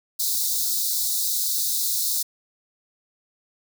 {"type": "high-pass noise", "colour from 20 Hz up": "white", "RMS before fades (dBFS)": -24, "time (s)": [0.19, 2.23], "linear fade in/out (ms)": 10, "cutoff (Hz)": 3700, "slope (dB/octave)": 96, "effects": []}